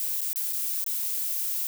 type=noise with dropouts; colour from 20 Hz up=violet; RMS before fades=-29 dBFS; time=0-1.67 s; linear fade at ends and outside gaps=1 ms; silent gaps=0.208-0.215 / 0.331-0.358 / 0.526-0.531 / 0.842-0.863 s; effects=none